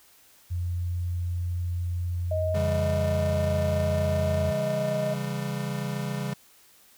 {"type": "tone", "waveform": "sine", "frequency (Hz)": 87.8, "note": "F2", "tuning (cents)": 10, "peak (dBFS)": -26, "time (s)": [0.5, 4.52], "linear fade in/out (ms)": 20}
{"type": "tone with vibrato", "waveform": "sine", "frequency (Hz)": 626, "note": "D#5", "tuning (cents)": 10, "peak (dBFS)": -26, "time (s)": [2.31, 5.14], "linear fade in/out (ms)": 5, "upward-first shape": "sine", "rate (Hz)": 0.58, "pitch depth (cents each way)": 10}
{"type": "chord", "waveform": "square", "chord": "C# diminished", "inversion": "none", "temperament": "just", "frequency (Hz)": [138.59, 166.31, 199.57], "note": ["C#3", "E3", "G3"], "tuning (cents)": [0, 16, 31], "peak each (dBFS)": [-32, -36, -34], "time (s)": [2.54, 6.34], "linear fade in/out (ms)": 10}
{"effects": ["white hiss -57 dBFS RMS until 6.97 s"]}